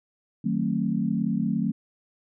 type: chord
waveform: sine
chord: D# diminished seventh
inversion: none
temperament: just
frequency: 155.56 / 186.68 / 224 / 268.8 Hz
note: D#3 / F#3 / A3 / C4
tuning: 0 / +16 / +31 / +47 cents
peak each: -31 / -27 / -26 / -31 dBFS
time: 0.44-1.72 s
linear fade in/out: 10 ms
effects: none